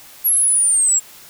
sine linear sweep, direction down, 11520 to 7459 Hz, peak -12 dBFS, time 0.24-1 s, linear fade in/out 20 ms, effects white hiss -42 dBFS RMS until 1.29 s

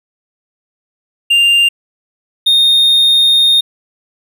triangle tone pair in turn, 2794 / 3684 Hz, F7 / A#7, 0 / -21 cents, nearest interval perfect fourth, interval 479 cents, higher second, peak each -5 dBFS, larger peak neither, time 1.3-1.69 / 2.46-3.61 s, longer second, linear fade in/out 10 ms, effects none

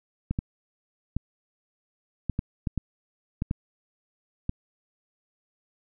clicks, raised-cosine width 5 ms, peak -14 dBFS, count 10, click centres 0.31 / 0.389 / 1.166 / 2.297 / 2.391 / 2.672 / 2.777 / 3.421 / 3.511 / 4.494 s, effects none

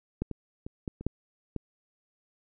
clicks, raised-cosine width 3 ms, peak -16 / -22 / -25 / -20 / -27 / -14 / -19 dBFS, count 7, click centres 0.22 / 0.313 / 0.665 / 0.878 / 1.01 / 1.066 / 1.563 s, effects none

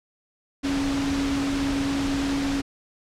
sine tone in noise, 277.2 Hz, C#4, in tune, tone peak -23 dBFS, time 0.63-2.62 s, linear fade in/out 20 ms, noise pink, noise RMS -30 dBFS, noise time 0.63-2.62 s, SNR +4 dB, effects low-pass 6000 Hz 12 dB/octave

